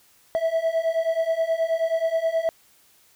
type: beating tone pair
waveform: triangle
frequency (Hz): 649 / 658.4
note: E5 / E5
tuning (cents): -27 / -2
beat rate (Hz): 9.4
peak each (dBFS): -23 / -21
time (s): 0.35-2.49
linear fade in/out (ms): 0
effects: white hiss -58 dBFS RMS until 3.15 s